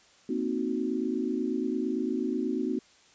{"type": "chord", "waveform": "sine", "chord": "C half-diminished seventh", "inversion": "third", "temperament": "equal", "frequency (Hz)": [233.1, 261.6, 311.1, 370], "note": ["Bb3", "C4", "Eb4", "Gb4"], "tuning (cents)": [0, 0, 0, 0], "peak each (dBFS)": [-33, -31, -33, -33], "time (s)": [0.29, 2.79], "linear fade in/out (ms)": 5, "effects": ["white hiss -59 dBFS RMS until 3.14 s", "resampled to 16000 Hz"]}